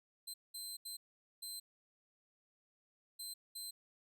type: tone bursts at uneven times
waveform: 20% pulse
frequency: 4100 Hz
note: C8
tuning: 36 cents flat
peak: -38 dBFS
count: 6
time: 0.27-0.34 / 0.54-0.77 / 0.85-0.97 / 1.42-1.6 / 3.19-3.34 / 3.55-3.71 s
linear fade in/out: 10 ms
effects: none